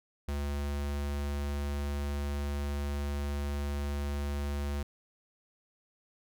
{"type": "tone", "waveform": "square", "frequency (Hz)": 71.7, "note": "D2", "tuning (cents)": -41, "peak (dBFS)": -32, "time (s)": [0.28, 4.83], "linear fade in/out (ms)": 5, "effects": []}